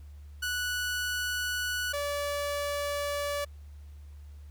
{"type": "tone pair in turn", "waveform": "sawtooth", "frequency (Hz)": [1476, 576.7], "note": ["F#6", "D5"], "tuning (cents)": [-5, -32], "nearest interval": "octave + major third", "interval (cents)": 1627, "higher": "first", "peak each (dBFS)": -26, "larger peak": "neither", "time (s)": [[0.42, 1.93], [1.93, 3.45]], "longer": "second", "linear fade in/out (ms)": 10, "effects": ["added 73 Hz sine -44 dBFS peak until 4.5 s", "pink hiss -66 dBFS RMS until 4.5 s"]}